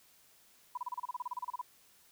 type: tone bursts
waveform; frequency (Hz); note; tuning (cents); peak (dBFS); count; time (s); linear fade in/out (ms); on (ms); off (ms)
sine; 987.8; B5; 0; -34; 16; 0.75-1.615; 5; 25; 31
effects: white hiss -64 dBFS RMS until 2.11 s